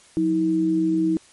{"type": "tone pair together", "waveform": "sine", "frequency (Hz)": [180.35, 321], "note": ["F#3", "E4"], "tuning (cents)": [-44, -46], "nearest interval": "minor seventh", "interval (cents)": 998, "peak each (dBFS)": [-26, -18], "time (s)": [0.17, 1.17], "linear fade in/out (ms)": 0, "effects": ["white hiss -52 dBFS RMS until 1.32 s", "MP3 48 kbps"]}